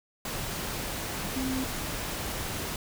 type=tone in noise; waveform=sine; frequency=261.6 Hz; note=C4; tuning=in tune; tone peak=-29 dBFS; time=1.36-1.64 s; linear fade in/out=2 ms; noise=pink; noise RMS=-34 dBFS; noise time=0.25-2.76 s; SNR=+2 dB; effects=none